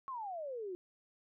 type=exponential sweep; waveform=sine; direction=down; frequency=1108.7 to 349.2 Hz; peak=-39 dBFS; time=0.08-0.75 s; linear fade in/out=0 ms; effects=none